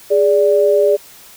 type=tone pair together; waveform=sine; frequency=412.5 / 583.4 Hz; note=G#4 / D5; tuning=-12 / -12 cents; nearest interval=tritone; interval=600 cents; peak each=-12 dBFS; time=0.1-0.97 s; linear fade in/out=20 ms; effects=white hiss -41 dBFS RMS until 1.36 s